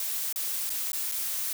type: noise with dropouts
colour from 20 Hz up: blue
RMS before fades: -31 dBFS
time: 0-1.53 s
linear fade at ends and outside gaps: 2 ms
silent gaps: 0.327-0.359 / 0.696-0.702 / 0.919-0.931 / 1.116-1.12 s
effects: none